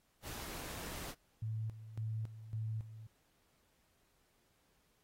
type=noise; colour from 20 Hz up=pink; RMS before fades=-46 dBFS; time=0.22-1.15 s; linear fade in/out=50 ms
type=tone with tremolo; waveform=sine; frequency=110.2 Hz; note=A2; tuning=3 cents sharp; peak=-36 dBFS; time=1.42-3.07 s; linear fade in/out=5 ms; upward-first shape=square; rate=1.8 Hz; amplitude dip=75%
effects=pink hiss -75 dBFS RMS until 5.03 s + AAC 48 kbps